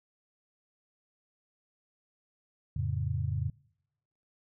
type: chord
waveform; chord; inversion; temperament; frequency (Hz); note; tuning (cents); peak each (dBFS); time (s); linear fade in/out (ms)
sine; F augmented; none; equal; 87.31 / 110 / 138.59; F2 / A2 / C#3; 0 / 0 / 0; -33; 2.76-3.5; 5
effects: noise-tail reverb RT60 0.9 s tail -26 dB re dry